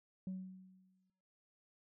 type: tone with exponential decay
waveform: sine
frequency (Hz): 187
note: F#3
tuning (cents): +19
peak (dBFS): -36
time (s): 0.27-1.1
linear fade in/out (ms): 2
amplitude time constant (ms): 180
effects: noise-tail reverb RT60 1.0 s tail -24 dB re dry + tanh soft clip ceiling -37 dBFS